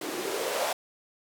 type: noise with band-pass filter sweep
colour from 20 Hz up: blue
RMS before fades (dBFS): -31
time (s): 0.01-0.73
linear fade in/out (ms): 5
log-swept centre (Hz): 300 to 670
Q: 3.8
effects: none